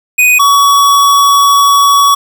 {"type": "tone pair in turn", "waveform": "square", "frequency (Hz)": [2489, 1128.1], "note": ["D#7", "C#6"], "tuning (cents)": [0, 30], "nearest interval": "octave + major second", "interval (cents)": 1370, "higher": "first", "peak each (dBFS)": -5, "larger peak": "neither", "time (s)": [[0.18, 0.39], [0.39, 2.15]], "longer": "second", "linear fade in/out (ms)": 10, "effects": ["7-bit"]}